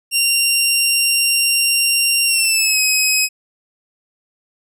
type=tone with pitch glide; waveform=15% pulse; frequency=2768 to 2538 Hz; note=F7 to D#7; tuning=-16 to +34 cents; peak=-6 dBFS; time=0.11-3.29 s; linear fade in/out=50 ms; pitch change=-150 cents; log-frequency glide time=2.26-2.8 s; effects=none